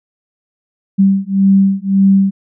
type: beating tone pair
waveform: sine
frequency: 194 / 195.8 Hz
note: G3 / G3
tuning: -18 / -2 cents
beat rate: 1.8 Hz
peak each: -11 dBFS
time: 0.98-2.31 s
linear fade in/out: 20 ms
effects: none